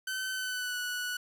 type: tone with pitch glide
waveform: sawtooth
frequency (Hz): 1528 to 1475.1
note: G6 to F#6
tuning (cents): -45 to -6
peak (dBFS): -29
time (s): 0.07-1.17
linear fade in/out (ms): 5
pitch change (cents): -61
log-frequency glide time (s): 0.32-0.78
effects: 10-bit